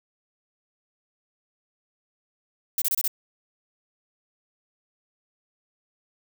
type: noise bursts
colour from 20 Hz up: violet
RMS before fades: -24 dBFS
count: 5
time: 2.78-3.078 s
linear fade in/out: 2 ms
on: 38 ms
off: 27 ms
effects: none